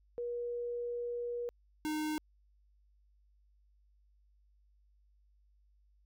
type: tone pair in turn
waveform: sine / square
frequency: 479.6 / 307.1 Hz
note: A#4 / D#4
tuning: +49 / -23 cents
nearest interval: minor sixth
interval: 772 cents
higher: first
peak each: -35 / -34 dBFS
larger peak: second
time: 0.18-1.49 / 1.85-2.18 s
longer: first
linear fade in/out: 0 ms
effects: added 50 Hz sine -65 dBFS peak until 6.05 s